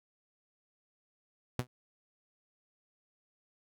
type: tone with exponential decay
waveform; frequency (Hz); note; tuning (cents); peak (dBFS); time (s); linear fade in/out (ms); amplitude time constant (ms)
sawtooth; 124.4; B2; +13; -23; 1.59-1.67; 0; 16
effects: none